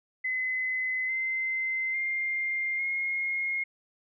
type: tone with pitch steps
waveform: sine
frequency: 2032 / 2070 / 2109 / 2148 Hz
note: B6 / C7 / C7 / C7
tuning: +49 / -19 / +13 / +45 cents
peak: -27 dBFS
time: 0.24-3.64 s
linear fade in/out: 10 ms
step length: 850 ms
effects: none